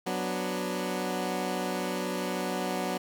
15% pulse chord, B minor, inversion second, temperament equal, 185 / 246.9 / 293.7 Hz, F#3 / B3 / D4, 0 / 0 / 0 cents, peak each -26 / -28 / -30 dBFS, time 0.06-2.98 s, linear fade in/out 10 ms, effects none

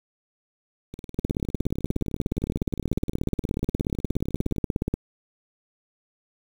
two click trains, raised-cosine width 3 ms, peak -24 / -10 dBFS, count 72 / 64, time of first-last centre 0.94-4.562 / 1.19-4.94 s, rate 19.6 / 16.8 Hz, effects 7-bit

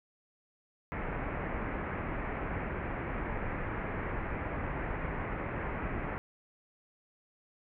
pink low-pass noise, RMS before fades -36 dBFS, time 0.92-6.18 s, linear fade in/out 0 ms, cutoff 2300 Hz, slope 48 dB/octave, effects none

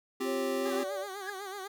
square chord, C suspended fourth, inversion none, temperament equal, 261.6 / 349.2 / 392 Hz, C4 / F4 / G4, 0 / 0 / 0 cents, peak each -36 / -40 / -34 dBFS, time 0.2-0.84 s, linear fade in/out 10 ms
sine tone with pitch glide, 544 to 579.7 Hz, C#5 to D5, -33 to -23 cents, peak -34 dBFS, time 0.24-1.07 s, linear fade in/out 50 ms, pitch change +110 cents, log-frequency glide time 0.56-0.89 s
15% pulse tone with vibrato, 392 Hz, G4, in tune, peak -32 dBFS, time 0.65-1.68 s, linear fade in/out 10 ms, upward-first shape sine, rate 8 Hz, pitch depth 91 cents each way
triangle tone with exponential growth, 1661.2 Hz, G#6, in tune, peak -30 dBFS, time 1.2-1.3 s, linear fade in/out 5 ms, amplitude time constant 20 ms
effects none

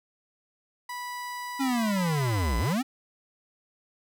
30% pulse tone with pitch glide, 983 to 1003.1 Hz, B5 to B5, -8 to +27 cents, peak -31 dBFS, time 0.89-2.73 s, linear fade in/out 5 ms, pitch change +35 cents, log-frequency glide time 1.73-2.26 s
square linear two-way sweep, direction down then up, 277.2 to 52.9 to 277.2 Hz, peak -25 dBFS, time 1.59-2.83 s, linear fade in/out 20 ms, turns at 2.58 s
effects none

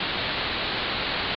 white low-pass noise, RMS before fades -28 dBFS, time 0-1.35 s, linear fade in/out 5 ms, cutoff 4400 Hz, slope 96 dB/octave, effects AAC 48 kbps

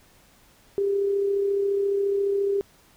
sine tone with amplitude modulation, 398.6 Hz, G4, 29 cents sharp, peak -19 dBFS, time 0.78-2.61 s, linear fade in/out 0 ms, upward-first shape sine, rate 34.4 Hz, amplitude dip 35%, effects pink hiss -57 dBFS RMS until 2.96 s

